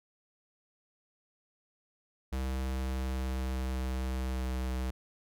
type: tone with pitch glide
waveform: square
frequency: 65.41 to 63.92 Hz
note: C2 to C2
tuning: 0 to -40 cents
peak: -32 dBFS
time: 2.32-4.91 s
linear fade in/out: 10 ms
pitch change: -40 cents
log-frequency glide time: 2.55-4.71 s
effects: none